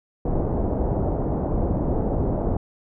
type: low-pass noise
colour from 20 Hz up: pink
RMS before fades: -23 dBFS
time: 0.25-2.57 s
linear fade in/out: 5 ms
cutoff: 730 Hz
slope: 24 dB/octave
effects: none